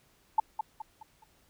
sine tone with echo, 876 Hz, A5, 8 cents flat, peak -19 dBFS, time 0.38-0.4 s, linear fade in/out 5 ms, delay 210 ms, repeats 4, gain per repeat -8 dB, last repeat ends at 1.24 s, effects pink hiss -66 dBFS RMS until 1.49 s

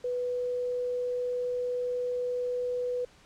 sine tone with quantisation, 493.9 Hz, B4, in tune, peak -28 dBFS, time 0.04-3.05 s, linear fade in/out 5 ms, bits 9, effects pink hiss -58 dBFS RMS until 3.25 s + low-pass 7000 Hz 12 dB/octave

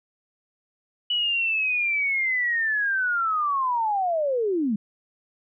sine linear sweep, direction down, 2960 to 196 Hz, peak -21 dBFS, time 1.1-4.76 s, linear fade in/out 5 ms, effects none

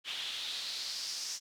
pink noise with band-pass filter sweep, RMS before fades -39 dBFS, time 0.04-1.4 s, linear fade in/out 50 ms, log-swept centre 3100 to 5800 Hz, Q 3.9, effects none

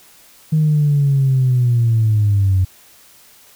sine linear sweep, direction down, 157.4 to 91.6 Hz, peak -10 dBFS, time 0.52-2.65 s, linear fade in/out 10 ms, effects tanh soft clip ceiling -7 dBFS + white hiss -47 dBFS RMS until 3.55 s

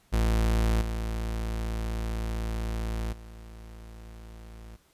40% pulse tone with level steps, 55.7 Hz, A1, 22 cents sharp, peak -21 / -28 / -42 dBFS, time 0.12-4.77 s, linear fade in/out 20 ms, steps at 0.81 / 3.12 s, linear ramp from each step 10 ms, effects pink hiss -64 dBFS RMS until 4.93 s + resampled to 32000 Hz

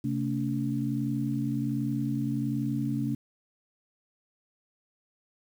sine tone cluster, 132.1 / 223.2 / 284.5 Hz, C3 / A3 / C#4, +17 / +25 / +45 cents, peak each -31 dBFS, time 0.04-3.15 s, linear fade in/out 5 ms, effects 9-bit

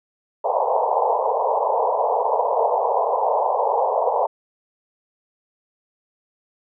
white band-pass noise, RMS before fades -20 dBFS, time 0.44-4.27 s, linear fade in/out 10 ms, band 440 to 1000 Hz, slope 96 dB/octave, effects none

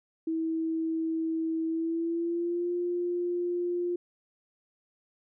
sine tone with pitch glide, 324 to 351.3 Hz, E4 to F4, -30 to +10 cents, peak -27 dBFS, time 0.27-3.96 s, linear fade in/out 5 ms, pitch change +140 cents, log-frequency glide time 1.67-2.72 s, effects none

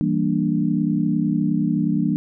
sine chord, E half-diminished seventh, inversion none, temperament equal, 164.81 / 196 / 233.1 / 293.7 Hz, E3 / G3 / Bb3 / D4, 0 / 0 / 0 / 0 cents, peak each -23 dBFS, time 0.01-2.16 s, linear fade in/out 0 ms, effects none

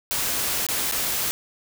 white noise with dropouts, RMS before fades -25 dBFS, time 0.11-1.31 s, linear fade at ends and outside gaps 0 ms, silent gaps 0.666-0.687 / 0.914-0.922 s, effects none

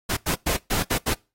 pink noise bursts at uneven times, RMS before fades -24 dBFS, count 6, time 0.09-0.17 / 0.26-0.35 / 0.46-0.57 / 0.7-0.83 / 0.9-0.98 / 1.06-1.14 s, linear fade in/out 10 ms, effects noise-tail reverb RT60 0.3 s tail -25 dB re dry + AAC 48 kbps

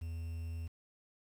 triangle tone with quantisation, 82.8 Hz, E2, 8 cents sharp, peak -36 dBFS, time 0.01-0.68 s, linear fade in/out 10 ms, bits 10, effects none

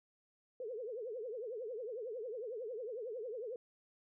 sine tone with vibrato, 466.2 Hz, A#4, in tune, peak -40 dBFS, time 0.6-3.56 s, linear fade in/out 2 ms, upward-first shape triangle, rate 11 Hz, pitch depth 240 cents each way, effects none

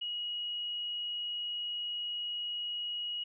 sine tone, 2900 Hz, F#7, 35 cents flat, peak -34 dBFS, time 0.01-3.24 s, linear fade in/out 10 ms, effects none

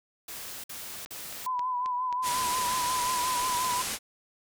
white noise bursts, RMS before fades -40 dBFS, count 3, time 0.28-1.466 s, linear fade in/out 5 ms, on 360 ms, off 53 ms
click train, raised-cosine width 0.2 ms, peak -24 dBFS, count 6, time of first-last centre 1.06-2.393 s, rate 3.75 Hz
sine tone with vibrato, 1000 Hz, B5, 21 cents sharp, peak -27 dBFS, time 1.46-3.82 s, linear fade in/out 5 ms, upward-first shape triangle, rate 5.6 Hz, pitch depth 51 cents each way
white low-pass noise, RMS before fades -33 dBFS, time 2.22-3.99 s, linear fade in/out 50 ms, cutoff 11000 Hz, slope 24 dB/octave
effects none

